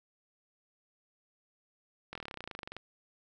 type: slowing click train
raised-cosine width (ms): 0.3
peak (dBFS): -25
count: 20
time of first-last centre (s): 2.13-2.766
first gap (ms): 23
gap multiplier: 1.04
effects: none